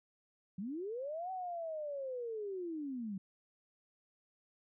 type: linear two-way sweep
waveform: sine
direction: up then down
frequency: 174.61 to 761 to 184.3 Hz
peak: -38 dBFS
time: 0.58-3.18 s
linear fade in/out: 5 ms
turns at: 1.31 s
effects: none